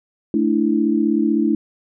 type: chord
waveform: sine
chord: A suspended fourth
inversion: none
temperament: equal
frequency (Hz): 220 / 293.7 / 329.6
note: A3 / D4 / E4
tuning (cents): 0 / 0 / 0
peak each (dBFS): -19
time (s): 0.34-1.55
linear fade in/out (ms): 2
effects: none